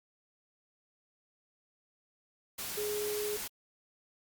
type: tone in noise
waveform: sine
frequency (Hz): 418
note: G#4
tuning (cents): +11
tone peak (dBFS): -33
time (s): 2.77-3.37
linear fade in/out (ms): 10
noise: white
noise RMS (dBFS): -39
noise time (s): 2.58-3.48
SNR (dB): +3
effects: Opus 48 kbps